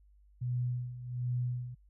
sine tone with tremolo, 123.47 Hz, B2, in tune, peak -29 dBFS, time 0.41-1.75 s, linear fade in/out 10 ms, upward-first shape sine, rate 1.3 Hz, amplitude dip 75%, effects added 50 Hz sine -59 dBFS peak until 1.89 s

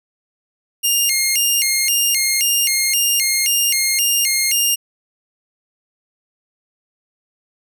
10% pulse tone with vibrato, 2451 Hz, D#7, 27 cents flat, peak -6 dBFS, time 0.83-4.76 s, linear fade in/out 20 ms, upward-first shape square, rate 1.9 Hz, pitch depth 240 cents each way, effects none

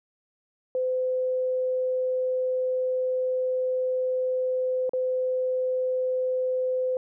sine tone with dropouts, 511 Hz, C5, 41 cents flat, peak -23 dBFS, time 0.75-6.97 s, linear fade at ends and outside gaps 1 ms, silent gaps 4.894-4.934 s, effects none

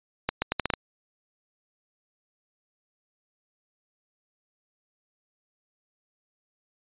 accelerating click train, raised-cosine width 0.3 ms, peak -8 dBFS, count 7, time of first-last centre 0.29-0.737 s, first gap 130 ms, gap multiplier 0.77, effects resampled to 8000 Hz

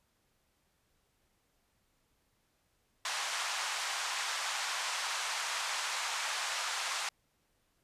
pink band-pass noise, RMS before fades -36 dBFS, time 3.05-7.09 s, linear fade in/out 2 ms, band 830 to 8200 Hz, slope 24 dB/octave, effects pink hiss -75 dBFS RMS until 7.83 s + resampled to 32000 Hz

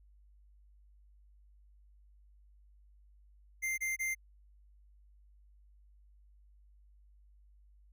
square tone bursts, 2093 Hz, C7, in tune, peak -33 dBFS, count 3, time 3.62-4.15 s, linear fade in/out 20 ms, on 160 ms, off 25 ms, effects added 50 Hz sine -59 dBFS peak until 7.92 s

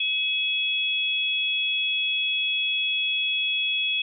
sine tone pair together, 2559 / 3358 Hz, D#7 / G#7, +48 / +18 cents, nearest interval perfect fourth, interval 470 cents, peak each -25 dBFS, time 0-4.02 s, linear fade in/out 5 ms, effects none

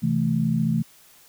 sine chord, A minor, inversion first, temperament equal, 130.81 / 164.81 / 220 Hz, C3 / E3 / A3, 0 / 0 / 0 cents, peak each -26 / -23 / -23 dBFS, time 0.02-0.83 s, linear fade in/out 20 ms, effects white hiss -53 dBFS RMS until 1.28 s

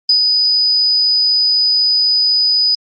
sine tone with ADSR envelope, 4978 Hz, D#8, in tune, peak -7 dBFS, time 0.09-2.75 s, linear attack 4 ms, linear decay 100 ms, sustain -3 dB, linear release 4 ms, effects Opus 24 kbps

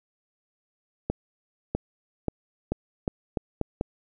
accelerating click train, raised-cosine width 2 ms, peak -12 dBFS, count 8, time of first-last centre 1.1-3.811 s, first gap 650 ms, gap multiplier 0.82, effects none

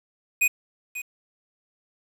square tone with echo, 2489 Hz, D#7, in tune, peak -18 dBFS, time 0.41-0.48 s, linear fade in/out 10 ms, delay 540 ms, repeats 1, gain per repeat -13 dB, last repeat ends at 1.02 s, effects 8-bit

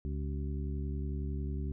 harmonic tone with a mistuned harmonic, 71 Hz, C#2, 42 cents sharp, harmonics 1 / 2 / 3 / 4 / 5, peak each -34 / -40 / -44 / -46 / -48 dBFS, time 0.05-1.72 s, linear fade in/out 0 ms, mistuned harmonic 5, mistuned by +120 cents, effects none

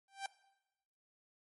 sawtooth tone with exponential growth, 784 Hz, G5, in tune, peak -31 dBFS, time 0.08-0.26 s, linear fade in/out 2 ms, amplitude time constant 38 ms, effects noise-tail reverb RT60 1.0 s tail -19 dB re dry + MP3 48 kbps

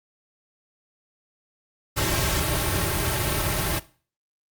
pink noise with comb filter, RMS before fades -24 dBFS, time 1.96-3.8 s, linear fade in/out 20 ms, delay 4.1 ms, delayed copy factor -0.85, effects noise-tail reverb RT60 0.4 s tail -18 dB re dry + Opus 48 kbps

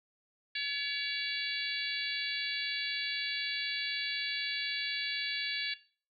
harmonic tone with a mistuned harmonic, 568 Hz, C#5, 42 cents sharp, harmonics 3 / 4 / 5 / 6 / 7 / 8, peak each -38 / -39 / -40 / -41 / -41 / -42 dBFS, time 0.55-5.74 s, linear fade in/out 5 ms, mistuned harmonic 5, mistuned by -33 cents, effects noise-tail reverb RT60 0.4 s tail -17 dB re dry

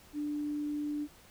sine tone, 295.3 Hz, D4, 10 cents sharp, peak -32 dBFS, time 0.13-1.08 s, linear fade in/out 50 ms, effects pink hiss -58 dBFS RMS until 1.3 s

